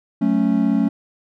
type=chord; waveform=triangle; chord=F# minor; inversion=none; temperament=equal; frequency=185 / 220 / 277.2 Hz; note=F#3 / A3 / C#4; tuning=0 / 0 / 0 cents; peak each=-20 / -16 / -17 dBFS; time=0.21-0.89 s; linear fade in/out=10 ms; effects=none